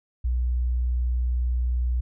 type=tone; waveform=sine; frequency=61.2 Hz; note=B1; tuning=15 cents flat; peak=-21 dBFS; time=0.24-2.01 s; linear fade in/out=10 ms; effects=none